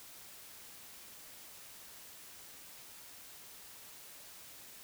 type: silence
effects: white hiss -53 dBFS RMS until 4.83 s